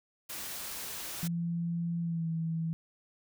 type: noise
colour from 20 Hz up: white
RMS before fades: -40 dBFS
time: 0.29-1.28 s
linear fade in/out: 10 ms
type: tone with pitch glide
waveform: sine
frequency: 169.8 to 163.35 Hz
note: F3 to E3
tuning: -48 to -15 cents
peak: -30 dBFS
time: 1.23-2.73 s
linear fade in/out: 0 ms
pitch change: -67 cents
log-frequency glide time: 2.01-2.28 s
effects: none